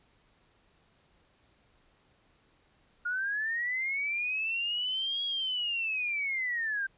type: linear two-way sweep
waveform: sine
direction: up then down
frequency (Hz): 1418 to 3322 to 1555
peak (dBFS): -29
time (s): 3.05-6.87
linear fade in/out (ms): 10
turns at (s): 5.24
effects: pink hiss -67 dBFS RMS until 6.97 s + resampled to 8000 Hz